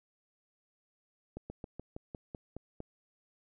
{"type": "slowing click train", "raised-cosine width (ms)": 2, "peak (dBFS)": -28, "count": 9, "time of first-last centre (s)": [1.37, 2.804], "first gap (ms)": 130, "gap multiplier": 1.09, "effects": []}